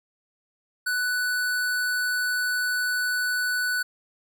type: tone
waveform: square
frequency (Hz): 1488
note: F#6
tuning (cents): +9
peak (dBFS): -24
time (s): 0.86-3.83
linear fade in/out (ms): 10
effects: none